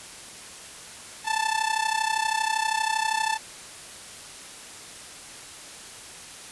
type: tone with amplitude modulation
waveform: sawtooth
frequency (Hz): 880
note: A5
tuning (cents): 0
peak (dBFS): -16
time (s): 1.24-3.39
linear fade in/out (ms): 50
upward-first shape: sine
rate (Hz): 32.6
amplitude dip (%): 80
effects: white hiss -42 dBFS RMS until 6.51 s + resampled to 24000 Hz